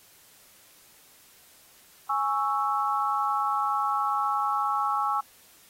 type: chord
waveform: sine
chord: C# minor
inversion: second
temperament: equal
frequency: 830.6 / 1108.7 / 1318.5 Hz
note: G#5 / C#6 / E6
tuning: 0 / 0 / 0 cents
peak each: -28 dBFS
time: 2.09-5.21 s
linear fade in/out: 10 ms
effects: white hiss -56 dBFS RMS until 5.69 s + AAC 48 kbps